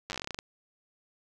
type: slowing click train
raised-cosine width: 0.2 ms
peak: -18 dBFS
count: 14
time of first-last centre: 0.1-0.389 s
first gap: 9 ms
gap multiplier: 1.14
effects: none